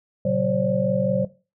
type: tone cluster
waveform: sine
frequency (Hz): 119.1 / 139 / 189.6 / 531 / 576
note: A#2 / C#3 / F#3 / C5 / D5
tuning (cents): +38 / +5 / +43 / +25 / -34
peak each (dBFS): -30 / -28 / -24 / -23 / -25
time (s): 0.25-1.25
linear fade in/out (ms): 5
effects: noise-tail reverb RT60 0.3 s tail -17 dB re dry